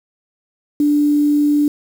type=tone with quantisation; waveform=sine; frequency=293.7 Hz; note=D4; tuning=in tune; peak=-11 dBFS; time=0.8-1.68 s; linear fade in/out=2 ms; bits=6; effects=none